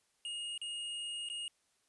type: tone with dropouts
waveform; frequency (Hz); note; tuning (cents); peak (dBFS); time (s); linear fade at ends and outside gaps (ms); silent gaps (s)
square; 2857; F7; +39; -39; 0.25-1.48; 1; 0.578-0.615 / 1.288-1.299
effects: white hiss -75 dBFS RMS until 1.88 s + resampled to 24000 Hz